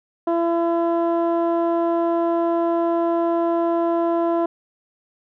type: tone with low-pass filter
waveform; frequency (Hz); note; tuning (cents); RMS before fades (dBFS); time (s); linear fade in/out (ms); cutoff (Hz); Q
15% pulse; 337.5; E4; +41; -20; 0.27-4.46; 5; 710; 1
effects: none